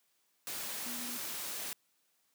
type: tone in noise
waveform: sine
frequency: 242.4 Hz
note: B3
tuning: 32 cents flat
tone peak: -45 dBFS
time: 0.86-1.17 s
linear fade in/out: 0 ms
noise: white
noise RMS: -40 dBFS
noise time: 0.47-1.73 s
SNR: -8 dB
effects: white hiss -75 dBFS RMS until 2.34 s + high-pass 150 Hz 12 dB/octave